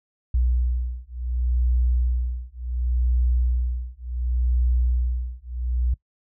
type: beating tone pair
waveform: sine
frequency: 60.8 / 61.49 Hz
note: B1 / B1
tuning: -26 / -7 cents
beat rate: 0.69 Hz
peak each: -23 dBFS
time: 0.34-5.94 s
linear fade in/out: 5 ms
effects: noise-tail reverb RT60 0.1 s tail -20 dB re dry